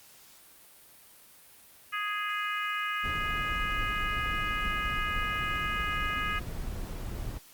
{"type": "harmonic tone", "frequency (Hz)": 415.3, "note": "G#4", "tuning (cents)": 0, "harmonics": [3, 4, 5, 6, 7], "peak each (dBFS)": [-33, -35, -37, -39, -40], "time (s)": [1.92, 6.4], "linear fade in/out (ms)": 20}
{"type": "noise", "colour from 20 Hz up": "brown", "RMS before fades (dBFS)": -36, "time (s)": [3.03, 7.39], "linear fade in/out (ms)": 20}
{"effects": ["white hiss -55 dBFS RMS until 7.53 s", "Opus 48 kbps"]}